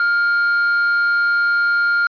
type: tone with quantisation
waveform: triangle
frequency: 1405 Hz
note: F6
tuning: 10 cents sharp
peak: -12 dBFS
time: 0-2.07 s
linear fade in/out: 2 ms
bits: 5
effects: resampled to 11025 Hz